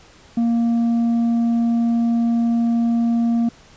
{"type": "tone with tanh clipping", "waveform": "sine", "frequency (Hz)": 233.1, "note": "A#3", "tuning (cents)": 0, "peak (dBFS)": -16, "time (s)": [0.37, 3.49], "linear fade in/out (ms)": 5, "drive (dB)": 4, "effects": ["pink hiss -48 dBFS RMS until 3.76 s", "resampled to 16000 Hz"]}